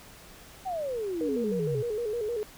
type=exponential sweep; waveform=sine; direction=down; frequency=784 to 118.3 Hz; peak=-29 dBFS; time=0.65-1.83 s; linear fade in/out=20 ms
type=tone with vibrato; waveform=sine; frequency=448.8 Hz; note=A4; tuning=34 cents sharp; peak=-28 dBFS; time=1.21-2.43 s; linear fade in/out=0 ms; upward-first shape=square; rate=6.5 Hz; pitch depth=100 cents each way
effects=pink hiss -50 dBFS RMS until 2.57 s